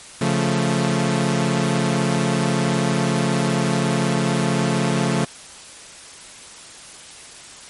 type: chord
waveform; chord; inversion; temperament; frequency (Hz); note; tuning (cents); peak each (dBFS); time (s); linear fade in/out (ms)
sawtooth; Db augmented; none; equal; 138.59 / 174.61 / 220; Db3 / F3 / A3; 0 / 0 / 0; -18; 0.21-5.25; 5
effects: white hiss -40 dBFS RMS until 7.69 s + MP3 48 kbps